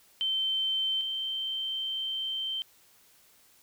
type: tone pair in turn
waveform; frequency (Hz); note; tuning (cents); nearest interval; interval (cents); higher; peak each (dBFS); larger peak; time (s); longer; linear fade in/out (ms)
sine; 3100 / 3118; G7 / G7; -20 / -10; unison; 10; second; -26 / -30; first; 0.21-1.01 / 1.01-2.62; second; 0
effects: white hiss -61 dBFS RMS until 3.62 s